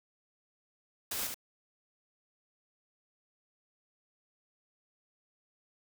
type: noise with echo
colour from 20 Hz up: white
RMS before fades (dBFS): -36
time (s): 1.11-1.27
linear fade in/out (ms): 5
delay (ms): 74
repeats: 1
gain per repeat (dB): -4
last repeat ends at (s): 1.344
effects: none